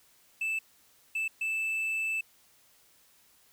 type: tone bursts at uneven times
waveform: triangle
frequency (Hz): 2637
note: E7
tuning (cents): 0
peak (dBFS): -27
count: 3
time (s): 0.41-0.59 / 1.15-1.28 / 1.41-2.21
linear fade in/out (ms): 5
effects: white hiss -63 dBFS RMS until 3.52 s